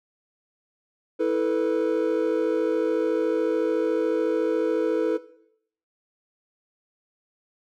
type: chord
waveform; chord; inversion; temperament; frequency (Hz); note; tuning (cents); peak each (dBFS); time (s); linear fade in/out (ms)
triangle; E suspended fourth; none; equal with one note detuned; 325.8 / 440 / 493.9; E4 / A4 / B4; -20 / 0 / 0; -23 / -22 / -22; 1.19-5.18; 20
effects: noise-tail reverb RT60 0.7 s tail -17 dB re dry + tanh soft clip ceiling -12 dBFS